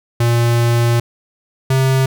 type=tone pair in turn; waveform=square; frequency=118.1 / 132.56 Hz; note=A#2 / C3; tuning=+23 / +23 cents; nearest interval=major second; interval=200 cents; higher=second; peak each=-12 dBFS; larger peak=neither; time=0.2-1 / 1.7-2.06 s; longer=first; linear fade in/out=5 ms; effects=none